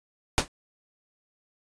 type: noise with exponential decay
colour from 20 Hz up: pink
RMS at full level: -17 dBFS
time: 0.38-0.48 s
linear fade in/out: 0 ms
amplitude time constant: 21 ms
effects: resampled to 22050 Hz